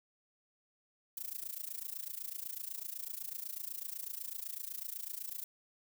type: noise with amplitude modulation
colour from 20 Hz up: violet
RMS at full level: -39 dBFS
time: 1.17-5.44 s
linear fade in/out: 2 ms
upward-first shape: sine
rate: 28 Hz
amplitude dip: 90%
effects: none